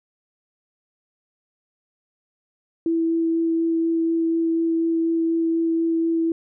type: tone with vibrato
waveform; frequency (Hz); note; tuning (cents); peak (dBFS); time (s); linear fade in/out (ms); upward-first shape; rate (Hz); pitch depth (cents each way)
sine; 329.6; E4; 0; -18; 2.86-6.32; 2; sine; 4.1; 8
effects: none